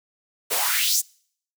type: noise with high-pass filter sweep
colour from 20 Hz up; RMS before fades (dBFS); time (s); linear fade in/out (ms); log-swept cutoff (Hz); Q
white; -22; 0.5-1.02; 20; 420 to 7900; 3.2
effects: noise-tail reverb RT60 0.6 s tail -26 dB re dry